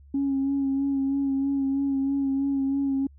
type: tone with vibrato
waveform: sine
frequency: 274.3 Hz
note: C#4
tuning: 18 cents flat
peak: -21 dBFS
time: 0.14-3.07 s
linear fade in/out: 5 ms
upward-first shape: sine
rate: 3.1 Hz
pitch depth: 26 cents each way
effects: tanh soft clip ceiling -18 dBFS + added 70 Hz sine -48 dBFS peak until 3.18 s